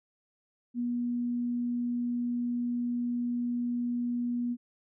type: tone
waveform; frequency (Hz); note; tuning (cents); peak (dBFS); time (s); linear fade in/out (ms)
sine; 241.5; B3; -39; -28; 0.74-4.57; 50
effects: none